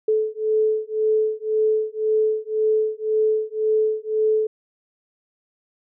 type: beating tone pair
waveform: sine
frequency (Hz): 432.9 / 434.8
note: A4 / A4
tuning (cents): -28 / -21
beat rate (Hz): 1.9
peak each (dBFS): -21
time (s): 0.08-4.47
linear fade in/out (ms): 5
effects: none